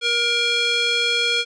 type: tone with band-pass filter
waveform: square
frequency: 473.1 Hz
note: A#4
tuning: 26 cents sharp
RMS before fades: -20 dBFS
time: 0.01-1.45 s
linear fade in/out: 50 ms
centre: 3200 Hz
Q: 2.4
effects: resampled to 24000 Hz